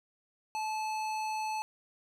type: tone with hard clipping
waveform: sine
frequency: 867 Hz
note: A5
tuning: 26 cents flat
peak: -34 dBFS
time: 0.55-1.62 s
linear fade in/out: 0 ms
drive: 16 dB
effects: none